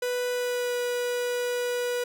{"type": "tone with pitch glide", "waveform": "45% pulse", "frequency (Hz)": [493.9, 488.8], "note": ["B4", "B4"], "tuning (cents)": [0, -18], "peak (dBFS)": -26, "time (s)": [0.02, 2.04], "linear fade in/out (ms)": 5, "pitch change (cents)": -18, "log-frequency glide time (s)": [0.31, 0.77], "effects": []}